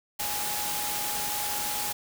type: tone in noise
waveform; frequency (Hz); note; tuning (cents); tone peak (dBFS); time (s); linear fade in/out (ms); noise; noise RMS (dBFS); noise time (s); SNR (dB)
sine; 832; G#5; +3; -36; 0.19-1.93; 10; white; -31; 0.19-1.93; -8
effects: none